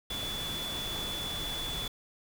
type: tone in noise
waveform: sine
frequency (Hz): 3447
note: A7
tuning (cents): -36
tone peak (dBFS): -35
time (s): 0.1-1.88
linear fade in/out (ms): 5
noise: pink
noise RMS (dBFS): -39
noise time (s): 0.1-1.88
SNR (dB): +1
effects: none